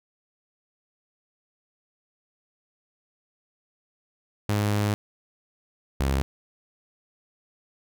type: tone pair in turn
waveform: sawtooth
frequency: 103.83 / 67.72 Hz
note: G#2 / C#2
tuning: 0 / -40 cents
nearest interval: perfect fifth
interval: 740 cents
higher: first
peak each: -18 dBFS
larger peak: neither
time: 4.49-4.94 / 6-6.22 s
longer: first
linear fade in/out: 0 ms
effects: none